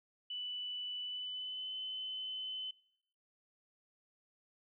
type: tone with pitch glide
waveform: sine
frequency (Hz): 2976 to 3037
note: F#7 to F#7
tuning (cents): +9 to +44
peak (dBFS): -39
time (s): 0.3-2.71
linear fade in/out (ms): 5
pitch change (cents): +35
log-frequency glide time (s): 1.02-1.74
effects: noise-tail reverb RT60 0.8 s tail -24 dB re dry